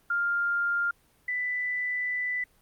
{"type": "tone pair in turn", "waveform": "sine", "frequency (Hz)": [1400, 1987.8], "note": ["F6", "B6"], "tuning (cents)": [4, 11], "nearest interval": "tritone", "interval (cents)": 607, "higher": "second", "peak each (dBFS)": [-24, -27], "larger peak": "first", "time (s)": [[0.1, 0.91], [1.28, 2.44]], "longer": "second", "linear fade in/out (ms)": 5, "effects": ["pink hiss -64 dBFS RMS until 2.61 s", "Opus 32 kbps"]}